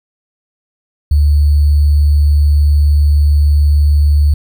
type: tone with sample-and-hold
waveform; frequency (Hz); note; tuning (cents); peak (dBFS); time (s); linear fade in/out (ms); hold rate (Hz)
sine; 73.42; D2; 0; -6; 1.11-4.34; 5; 4410
effects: none